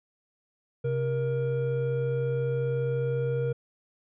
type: tone pair together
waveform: triangle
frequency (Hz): 132.23 / 471.2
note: C3 / A#4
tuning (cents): +19 / +19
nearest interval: octave + minor seventh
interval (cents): 2200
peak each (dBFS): -26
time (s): 0.84-3.53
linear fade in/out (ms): 10
effects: resampled to 8000 Hz